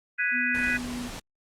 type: chord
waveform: sine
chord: G# minor seventh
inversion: third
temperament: equal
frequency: 1480 / 1661.2 / 1975.5 / 2489 Hz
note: F#6 / G#6 / B6 / D#7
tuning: 0 / 0 / 0 / 0 cents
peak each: -29 dBFS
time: 0.18-0.78 s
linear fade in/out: 20 ms
type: tone with pitch glide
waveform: sine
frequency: 246.9 to 244.5 Hz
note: B3 to B3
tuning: 0 to -17 cents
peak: -32 dBFS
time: 0.31-1.11 s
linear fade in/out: 50 ms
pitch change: -17 cents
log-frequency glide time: 0.72-1 s
type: noise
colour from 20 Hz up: pink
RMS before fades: -38 dBFS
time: 0.54-1.2 s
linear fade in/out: 10 ms
effects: low-pass 10000 Hz 12 dB/octave + Opus 32 kbps